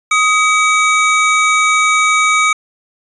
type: tone pair together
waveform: square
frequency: 1252.6 / 2284 Hz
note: D#6 / D7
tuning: +11 / -49 cents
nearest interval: minor seventh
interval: 1040 cents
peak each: -13 dBFS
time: 0.11-2.53 s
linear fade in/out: 5 ms
effects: resampled to 22050 Hz